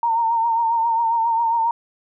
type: tone with vibrato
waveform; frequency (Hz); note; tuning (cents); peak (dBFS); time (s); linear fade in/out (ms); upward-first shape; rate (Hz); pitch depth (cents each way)
sine; 919; A#5; -25; -16; 0.03-1.71; 2; triangle; 7.4; 53
effects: none